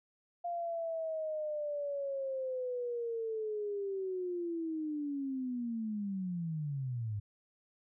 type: linear sweep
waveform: sine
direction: down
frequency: 698.5 to 100 Hz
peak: -34 dBFS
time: 0.44-7.2 s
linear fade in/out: 10 ms
effects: none